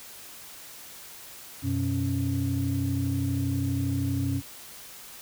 sine tone cluster, 92.3 / 124.8 / 276.7 Hz, F#2 / B2 / C#4, -4 / +19 / -3 cents, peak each -28 dBFS, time 1.62-4.42 s, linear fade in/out 50 ms, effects tanh soft clip ceiling -18 dBFS + white hiss -45 dBFS RMS until 5.21 s

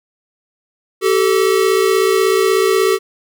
square tone pair together, 383.6 / 440 Hz, G4 / A4, -37 / 0 cents, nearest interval major second, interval 237 cents, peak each -14 / -16 dBFS, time 1.01-2.99 s, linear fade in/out 50 ms, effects none

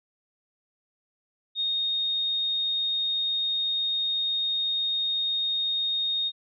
sine tone, 3706 Hz, A#7, 11 cents flat, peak -24 dBFS, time 1.55-6.32 s, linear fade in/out 50 ms, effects none

